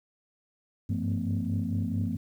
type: tone cluster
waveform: sine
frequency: 97.7 / 102.2 / 171.7 / 224.1 / 255.3 Hz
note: G2 / G#2 / F3 / A3 / C4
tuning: -5 / -27 / -29 / +32 / -42 cents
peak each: -30 / -34 / -34 / -32 / -34 dBFS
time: 0.89-2.17 s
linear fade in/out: 10 ms
effects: tanh soft clip ceiling -19 dBFS + 10-bit

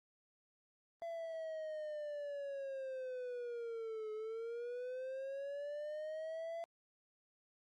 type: linear two-way sweep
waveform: triangle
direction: down then up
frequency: 676 to 428 to 676 Hz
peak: -39 dBFS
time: 1.02-6.64 s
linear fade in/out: 0 ms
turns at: 4.12 s
effects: Opus 32 kbps

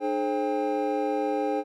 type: tone cluster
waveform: triangle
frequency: 300.3 / 425.6 / 532 / 799 Hz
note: D4 / G#4 / C5 / G5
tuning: +39 / +42 / +29 / +33 cents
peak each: -28 dBFS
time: 0-1.64 s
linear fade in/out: 50 ms
effects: none

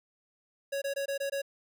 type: tone bursts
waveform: square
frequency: 555 Hz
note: C#5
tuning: 2 cents sharp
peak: -31 dBFS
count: 6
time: 0.72-1.419 s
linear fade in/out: 10 ms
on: 99 ms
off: 21 ms
effects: none

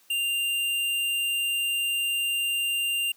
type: tone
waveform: square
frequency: 2790 Hz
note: F7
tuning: 2 cents flat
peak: -25 dBFS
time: 0.1-3.12 s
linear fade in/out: 5 ms
effects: white hiss -60 dBFS RMS until 3.16 s + high-pass 200 Hz 12 dB/octave

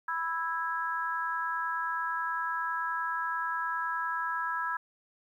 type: chord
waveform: sine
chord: E major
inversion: second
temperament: just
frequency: 988.9 / 1318.5 / 1648.1 Hz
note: B5 / E6 / G#6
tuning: +2 / 0 / -14 cents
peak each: -34 dBFS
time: 0.08-4.77 s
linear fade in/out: 5 ms
effects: 11-bit

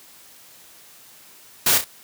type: noise with echo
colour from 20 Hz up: white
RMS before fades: -17 dBFS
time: 1.66-1.78 s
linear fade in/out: 5 ms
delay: 32 ms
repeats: 2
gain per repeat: -8 dB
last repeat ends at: 1.844 s
effects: white hiss -48 dBFS RMS until 2.03 s + high-pass 80 Hz 12 dB/octave

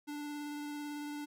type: tone with vibrato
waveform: square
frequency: 293.7 Hz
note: D4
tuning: in tune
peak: -40 dBFS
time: 0.07-1.26 s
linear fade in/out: 20 ms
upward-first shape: sine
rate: 18 Hz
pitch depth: 11 cents each way
effects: none

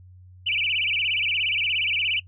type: tone with vibrato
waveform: sine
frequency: 2637 Hz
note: E7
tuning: in tune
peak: -21 dBFS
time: 0.46-2.2 s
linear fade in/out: 10 ms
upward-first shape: sine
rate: 17 Hz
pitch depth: 250 cents each way
effects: noise-tail reverb RT60 0.1 s tail -21 dB re dry + added 91 Hz sine -45 dBFS peak until 2.27 s

